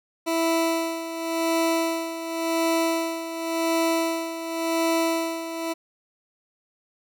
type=tone with tremolo; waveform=20% pulse; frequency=329.6 Hz; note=E4; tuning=in tune; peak=-15 dBFS; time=0.26-5.74 s; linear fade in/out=20 ms; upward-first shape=sine; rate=0.91 Hz; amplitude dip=70%; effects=none